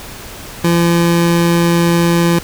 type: tone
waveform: 25% pulse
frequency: 170.4 Hz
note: F3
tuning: 42 cents flat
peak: -6 dBFS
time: 0.64-2.39 s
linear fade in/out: 5 ms
effects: pink hiss -31 dBFS RMS until 2.43 s